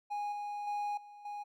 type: tone with level steps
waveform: triangle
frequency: 825 Hz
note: G#5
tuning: 12 cents flat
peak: -32 / -35 / -31 / -48 / -37 dBFS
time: 0.1-1.44 s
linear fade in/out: 20 ms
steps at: 0.32 / 0.67 / 0.97 / 1.25 s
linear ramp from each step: 5 ms
effects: none